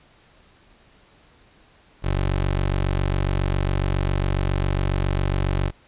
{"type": "tone", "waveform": "20% pulse", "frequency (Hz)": 47.3, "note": "F#1", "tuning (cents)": 39, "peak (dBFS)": -15, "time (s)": [2.02, 5.72], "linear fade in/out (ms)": 50, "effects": ["pink hiss -55 dBFS RMS until 5.87 s", "resampled to 8000 Hz"]}